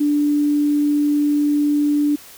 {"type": "tone", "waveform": "sine", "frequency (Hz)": 293.2, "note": "D4", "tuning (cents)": -3, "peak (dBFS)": -14, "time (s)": [0, 2.16], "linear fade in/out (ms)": 10, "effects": ["white hiss -42 dBFS RMS until 2.37 s"]}